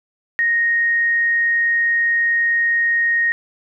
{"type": "tone", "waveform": "sine", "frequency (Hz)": 1864.7, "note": "A#6", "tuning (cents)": 0, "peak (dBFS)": -14, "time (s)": [0.39, 3.32], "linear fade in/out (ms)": 0, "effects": []}